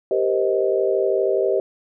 sine chord, C minor seventh, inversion second, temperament just, 392.4 / 470.9 / 523.3 / 627.9 Hz, G4 / Bb4 / C5 / Eb5, +2 / +18 / 0 / +16 cents, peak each -20 / -25 / -23 / -23 dBFS, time 0.11-1.6 s, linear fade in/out 2 ms, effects none

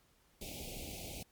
pink band-stop noise, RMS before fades -45 dBFS, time 0.41-1.23 s, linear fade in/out 5 ms, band 820 to 2200 Hz, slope 96 dB/octave, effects pink hiss -70 dBFS RMS until 1.31 s + MP3 96 kbps

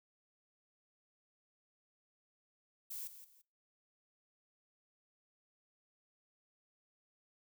violet noise with echo, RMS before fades -44 dBFS, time 2.9-3.08 s, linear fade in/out 10 ms, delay 170 ms, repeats 2, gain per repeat -11 dB, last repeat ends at 3.42 s, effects noise-tail reverb RT60 0.4 s tail -24 dB re dry

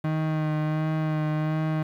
35% pulse tone with vibrato, 155.3 Hz, D#3, 3 cents flat, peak -22 dBFS, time 0.04-1.83 s, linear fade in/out 5 ms, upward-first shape sine, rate 1.4 Hz, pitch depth 20 cents each way, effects low-pass 2000 Hz 12 dB/octave + 9-bit

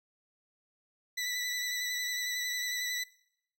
20% pulse tone with vibrato, 1975.5 Hz, B6, in tune, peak -27 dBFS, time 1.17-3.04 s, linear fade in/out 10 ms, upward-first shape sine, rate 11 Hz, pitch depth 21 cents each way, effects noise-tail reverb RT60 0.7 s tail -21 dB re dry

